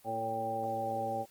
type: harmonic tone with a mistuned harmonic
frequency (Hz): 112.5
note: A2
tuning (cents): +39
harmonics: 1 / 2 / 3 / 4 / 5 / 7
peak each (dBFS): -45 / -44 / -45 / -43 / -37 / -34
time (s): 0.04-1.26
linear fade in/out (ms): 50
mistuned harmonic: 2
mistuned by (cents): +26
effects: white hiss -62 dBFS RMS until 1.3 s + Opus 24 kbps